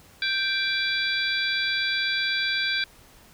harmonic tone with a mistuned harmonic, 784 Hz, G5, in tune, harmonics 2 / 3 / 4 / 5 / 6, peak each -27 / -29 / -30 / -31 / -32 dBFS, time 0.22-2.84 s, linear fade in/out 2 ms, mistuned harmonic 4, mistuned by +150 cents, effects pink hiss -53 dBFS RMS until 3.33 s

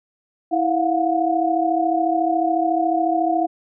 sine tone cluster, 326.2 / 693 / 727 Hz, E4 / F5 / F#5, -18 / -14 / -31 cents, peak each -21 dBFS, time 0.51-3.47 s, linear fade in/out 20 ms, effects none

